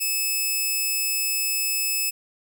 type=tone; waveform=5% pulse; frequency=2600 Hz; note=E7; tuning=24 cents flat; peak=-13 dBFS; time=0-2.11 s; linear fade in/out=20 ms; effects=none